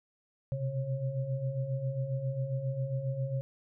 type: tone cluster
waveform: sine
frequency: 126.7 / 134.1 / 543 Hz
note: B2 / C3 / C#5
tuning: +45 / +43 / -36 cents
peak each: -37 / -32 / -39 dBFS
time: 0.52-3.41 s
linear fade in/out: 0 ms
effects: none